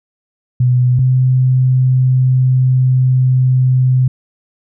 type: tone pair in turn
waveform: sine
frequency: 125 / 128.59 Hz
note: B2 / C3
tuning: +21 / -30 cents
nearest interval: unison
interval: 49 cents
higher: second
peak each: -8 dBFS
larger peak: neither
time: 0.6-0.99 / 0.99-4.08 s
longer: second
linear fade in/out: 5 ms
effects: none